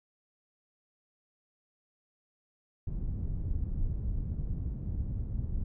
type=low-pass noise; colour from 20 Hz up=pink; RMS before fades=-33 dBFS; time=2.87-5.64 s; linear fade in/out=5 ms; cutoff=120 Hz; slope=12 dB/octave; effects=none